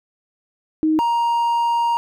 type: tone pair in turn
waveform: sine / triangle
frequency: 313 / 937.9 Hz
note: D#4 / A#5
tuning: +10 / +10 cents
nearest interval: octave + perfect fifth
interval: 1900 cents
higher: second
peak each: -14 dBFS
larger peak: neither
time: 0.83-0.99 / 0.99-1.97 s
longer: second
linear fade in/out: 0 ms
effects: none